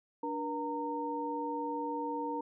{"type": "tone cluster", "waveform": "sine", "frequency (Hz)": [294, 478.7, 920], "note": ["D4", "A#4", "A#5"], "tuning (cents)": [2, 46, -23], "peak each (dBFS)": [-38, -39, -36], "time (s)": [0.23, 2.41], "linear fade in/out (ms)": 5, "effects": []}